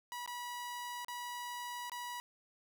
sawtooth tone with dropouts, 972 Hz, B5, 28 cents flat, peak -37 dBFS, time 0.12-2.2 s, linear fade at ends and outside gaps 0 ms, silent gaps 0.261-0.276 / 1.047-1.083 / 1.897-1.918 s, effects none

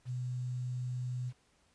sine tone with quantisation, 124.9 Hz, B2, 20 cents sharp, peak -34 dBFS, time 0.05-1.33 s, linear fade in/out 50 ms, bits 10, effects pink hiss -70 dBFS RMS until 1.74 s + resampled to 22050 Hz

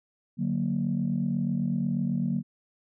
sine chord, D augmented, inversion none, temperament equal, 146.83 / 185 / 233.1 Hz, D3 / F#3 / A#3, 0 / 0 / 0 cents, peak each -30 / -28 / -28 dBFS, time 0.37-2.43 s, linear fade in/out 50 ms, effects tanh soft clip ceiling -17 dBFS

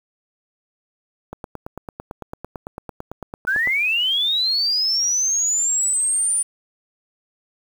click train, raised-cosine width 1 ms, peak -17 dBFS, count 22, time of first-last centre 1.33-3.674 s, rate 8.96 Hz
sine linear sweep, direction up, 1456 to 9397 Hz, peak -17 dBFS, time 3.47-6.43 s, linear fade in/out 10 ms
effects 7-bit

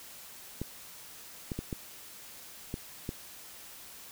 clicks, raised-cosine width 3 ms, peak -21 dBFS, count 6, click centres 0.616 / 1.518 / 1.59 / 1.728 / 2.741 / 3.091 s, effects white hiss -49 dBFS RMS until 4.11 s

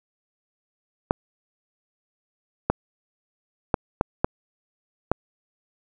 clicks, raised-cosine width 1 ms, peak -4 dBFS, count 6, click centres 1.109 / 2.7 / 3.742 / 4.011 / 4.245 / 5.116 s, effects none

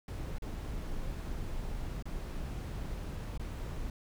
brown noise with dropouts, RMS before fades -38 dBFS, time 0.08-3.9 s, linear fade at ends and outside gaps 2 ms, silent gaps 0.384-0.421 / 2.025-2.055 / 3.376-3.395 s, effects none

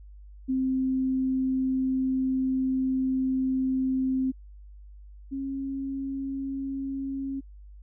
sine tone pair in turn, 261.6 / 271.6 Hz, C4 / C#4, 0 / -35 cents, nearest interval minor second, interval 65 cents, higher second, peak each -23 / -29 dBFS, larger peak first, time 0.48-4.32 / 5.31-7.41 s, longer first, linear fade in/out 20 ms, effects added 50 Hz sine -44 dBFS peak until 7.82 s

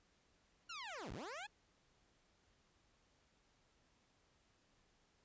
15% pulse linear two-way sweep, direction down then up, 1451 to 37.56 to 875 Hz, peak -40 dBFS, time 0.69-1.47 s, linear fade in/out 10 ms, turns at 1.12 s, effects pink hiss -75 dBFS RMS until 5.24 s + resampled to 16000 Hz

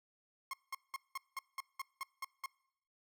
30% pulse tone bursts, 1075 Hz, C6, 47 cents sharp, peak -36 dBFS, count 10, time 0.51-2.46 s, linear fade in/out 2 ms, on 24 ms, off 190 ms, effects noise-tail reverb RT60 0.8 s tail -25 dB re dry

